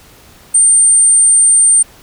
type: tone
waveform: sine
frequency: 8870 Hz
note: C#9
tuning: in tune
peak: -5 dBFS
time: 0.54-1.83 s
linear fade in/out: 10 ms
effects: pink hiss -42 dBFS RMS until 2.02 s